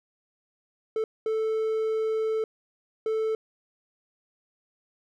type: tone bursts at uneven times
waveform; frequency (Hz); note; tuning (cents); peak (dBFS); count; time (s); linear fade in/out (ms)
triangle; 440; A4; 0; -22; 3; 0.96-1.04 / 1.26-2.44 / 3.06-3.35; 2
effects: none